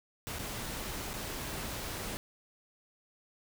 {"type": "noise with dropouts", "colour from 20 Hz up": "pink", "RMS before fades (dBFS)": -39, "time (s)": [0.27, 2.17], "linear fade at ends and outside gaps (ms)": 0, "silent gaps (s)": [[0.386, 0.392], [1.133, 1.138]], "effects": []}